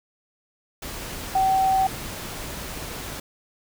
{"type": "tone in noise", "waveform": "sine", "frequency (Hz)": 765, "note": "G5", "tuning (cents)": -42, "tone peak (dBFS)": -17, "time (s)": [1.35, 1.87], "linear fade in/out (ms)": 5, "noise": "pink", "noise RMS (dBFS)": -34, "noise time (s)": [0.82, 3.2], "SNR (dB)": 14, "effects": []}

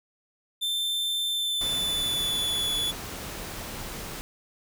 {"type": "tone with pitch glide", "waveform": "45% pulse", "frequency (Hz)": [3556, 3431], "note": ["A7", "A7"], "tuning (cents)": [18, -44], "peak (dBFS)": -25, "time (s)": [0.61, 2.92], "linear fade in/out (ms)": 20, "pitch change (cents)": -62, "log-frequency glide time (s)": [1.29, 2.64]}
{"type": "noise", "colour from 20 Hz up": "pink", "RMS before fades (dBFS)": -37, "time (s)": [1.61, 4.21], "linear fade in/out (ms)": 0}
{"effects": []}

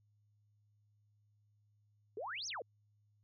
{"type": "exponential two-way sweep", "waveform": "sine", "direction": "up then down", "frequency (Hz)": [380.3, 6645, 414], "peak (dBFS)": -40, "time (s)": [2.17, 2.62], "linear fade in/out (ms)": 2, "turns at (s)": 2.47, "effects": ["added 104 Hz sine -70 dBFS peak until 3.23 s"]}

